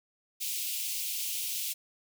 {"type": "high-pass noise", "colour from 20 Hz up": "white", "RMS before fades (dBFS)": -34, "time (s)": [0.4, 1.74], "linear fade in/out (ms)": 20, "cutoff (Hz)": 2400, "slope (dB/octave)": 48, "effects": []}